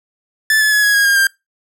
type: tone with pitch steps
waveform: 45% pulse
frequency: 1747 / 1720 / 1693.3 / 1667.1 / 1641.3 / 1615.9 / 1590.9 Hz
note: A6 / A6 / G#6 / G#6 / G#6 / G#6 / G6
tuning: -13 / -40 / +33 / +6 / -21 / -48 / +25 cents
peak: -10 dBFS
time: 0.5-1.27 s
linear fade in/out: 2 ms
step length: 110 ms
effects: noise-tail reverb RT60 0.2 s tail -23 dB re dry